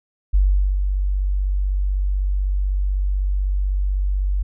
sine tone with ADSR envelope, 48 Hz, G1, 36 cents flat, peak -11 dBFS, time 0.33-4.43 s, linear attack 17 ms, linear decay 420 ms, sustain -6 dB, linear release 10 ms, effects none

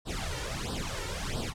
pink noise with flanger, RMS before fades -34 dBFS, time 0.05-1.54 s, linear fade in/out 50 ms, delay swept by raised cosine 0.22 to 2.22 ms, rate 1.5 Hz, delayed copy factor +0.9, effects low-pass 8000 Hz 12 dB/octave

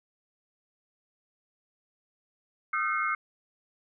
sine tone cluster, 1233 / 1343 / 1535 / 2150 Hz, D#6 / E6 / G6 / C7, -16 / +32 / -37 / +47 cents, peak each -30 / -33 / -33 / -31 dBFS, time 2.73-3.15 s, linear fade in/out 5 ms, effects none

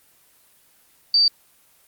sine tone, 4633 Hz, D8, 24 cents flat, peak -13 dBFS, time 1.14-1.28 s, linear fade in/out 2 ms, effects white hiss -57 dBFS RMS until 1.87 s + Opus 24 kbps

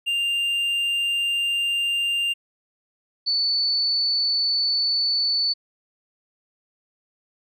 triangle / sine tone pair in turn, 2794 / 4479 Hz, F7 / C#8, 0 / +17 cents, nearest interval minor sixth, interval 817 cents, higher second, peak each -19 dBFS, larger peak neither, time 0.06-2.34 / 3.26-5.54 s, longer neither, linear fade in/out 20 ms, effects none

